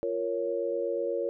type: chord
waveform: sine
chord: Bb minor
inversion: second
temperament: equal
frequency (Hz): 349.2 / 466.2 / 554.4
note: F4 / Bb4 / Db5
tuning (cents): 0 / 0 / 0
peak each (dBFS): -34 / -31 / -31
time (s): 0.03-1.29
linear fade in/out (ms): 0
effects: none